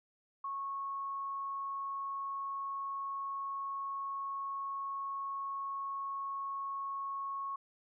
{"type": "tone", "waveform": "sine", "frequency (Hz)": 1100, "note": "C#6", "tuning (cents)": -14, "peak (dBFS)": -36, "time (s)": [0.44, 7.56], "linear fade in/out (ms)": 5, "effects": []}